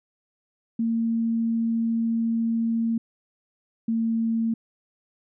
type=tone pair in turn; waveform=sine; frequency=228.5 / 226.9 Hz; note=A#3 / A#3; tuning=-34 / -47 cents; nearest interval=unison; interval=13 cents; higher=first; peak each=-21 dBFS; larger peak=neither; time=0.79-2.98 / 3.88-4.54 s; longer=first; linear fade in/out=5 ms; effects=none